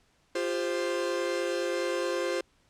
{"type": "chord", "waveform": "45% pulse", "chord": "F suspended second", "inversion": "none", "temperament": "equal with one note detuned", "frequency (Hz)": [349.2, 398.8, 523.3], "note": ["F4", "G4", "C5"], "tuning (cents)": [0, 30, 0], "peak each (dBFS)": [-32, -35, -31], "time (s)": [0.35, 2.41], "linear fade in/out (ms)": 5, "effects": ["pink hiss -67 dBFS RMS until 2.69 s", "low-pass 8000 Hz 12 dB/octave"]}